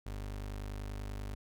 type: tone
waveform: 30% pulse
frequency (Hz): 50.3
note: G1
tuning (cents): +45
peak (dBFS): -36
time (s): 0.06-1.35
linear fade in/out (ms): 5
effects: none